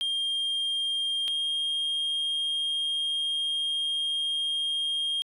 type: tone pair in turn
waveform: sine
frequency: 3209 / 3227 Hz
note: G7 / G7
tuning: +40 / +50 cents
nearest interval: unison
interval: 10 cents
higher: second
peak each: -23 dBFS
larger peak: neither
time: 0.01-1.28 / 1.28-5.22 s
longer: second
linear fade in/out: 0 ms
effects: tanh soft clip ceiling -25 dBFS